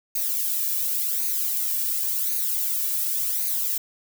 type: noise with flanger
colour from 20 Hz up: violet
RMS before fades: -25 dBFS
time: 0.15-3.78 s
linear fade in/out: 5 ms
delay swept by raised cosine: 0.46 to 1.76 ms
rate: 0.91 Hz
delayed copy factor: +0.65
effects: none